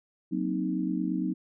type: chord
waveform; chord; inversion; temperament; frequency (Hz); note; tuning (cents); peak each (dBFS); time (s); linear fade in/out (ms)
sine; C half-diminished seventh; second; equal; 185 / 233.1 / 261.6 / 311.1; Gb3 / Bb3 / C4 / Eb4; 0 / 0 / 0 / 0; -31 / -36 / -32 / -31; 0.31-1.34; 20
effects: none